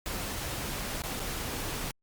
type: noise with dropouts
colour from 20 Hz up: pink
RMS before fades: -35 dBFS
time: 0.06-1.91 s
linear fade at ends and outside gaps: 0 ms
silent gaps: 1.02-1.037 / 1.196-1.201 s
effects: Opus 48 kbps